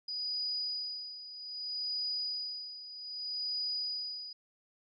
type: tone with tremolo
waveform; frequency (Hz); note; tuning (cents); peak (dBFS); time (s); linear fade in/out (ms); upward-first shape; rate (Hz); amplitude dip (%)
sine; 4933; D#8; -16; -32; 0.08-4.33; 5; sine; 0.63; 75
effects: none